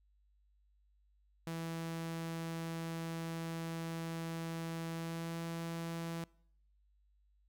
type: tone with pitch glide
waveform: sawtooth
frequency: 164.81 to 166.53 Hz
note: E3 to E3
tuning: 0 to +18 cents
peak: -35 dBFS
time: 1.47-6.24 s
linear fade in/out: 0 ms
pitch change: +18 cents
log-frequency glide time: 4.94-5.38 s
effects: noise-tail reverb RT60 0.7 s tail -25 dB re dry + added 50 Hz sine -68 dBFS peak until 7.48 s